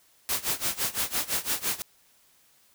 white noise with tremolo, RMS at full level -26 dBFS, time 0.29-1.82 s, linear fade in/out 0 ms, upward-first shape sine, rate 5.9 Hz, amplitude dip 90%, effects white hiss -62 dBFS RMS until 2.74 s

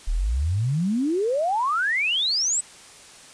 sine exponential sweep, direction up, 34.65 to 8250 Hz, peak -20 dBFS, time 0.07-2.61 s, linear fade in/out 10 ms, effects white hiss -46 dBFS RMS until 3.33 s + resampled to 22050 Hz

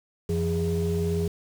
sine tone cluster, 88.5 / 170.5 / 411.6 Hz, F2 / F3 / G#4, +23 / -41 / -16 cents, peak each -26 dBFS, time 0.29-1.28 s, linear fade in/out 5 ms, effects tanh soft clip ceiling -18 dBFS + 7-bit

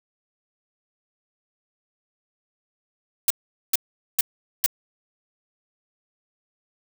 blue noise bursts, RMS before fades -18 dBFS, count 4, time 3.28-4.662 s, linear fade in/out 2 ms, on 23 ms, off 430 ms, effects none

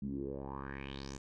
10% pulse tone with low-pass filter sweep, 68.2 Hz, C#2, 28 cents flat, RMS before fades -42 dBFS, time 0.02-1.18 s, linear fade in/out 5 ms, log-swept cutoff 190 to 7400 Hz, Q 4.9, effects none

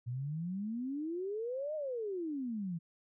sine exponential two-way sweep, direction up then down, 116.8 to 630 to 160.8 Hz, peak -35 dBFS, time 0.06-2.79 s, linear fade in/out 20 ms, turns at 1.75 s, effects none

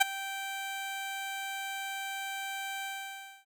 15% pulse tone with ADSR envelope, 781 Hz, G5, 7 cents flat, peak -11 dBFS, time 0-3.45 s, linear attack 16 ms, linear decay 14 ms, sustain -18 dB, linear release 610 ms, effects none

